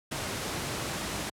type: noise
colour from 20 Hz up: pink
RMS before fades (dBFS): -33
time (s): 0.11-1.3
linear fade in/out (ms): 10
effects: high-pass 80 Hz 12 dB/octave + low-pass 11000 Hz 12 dB/octave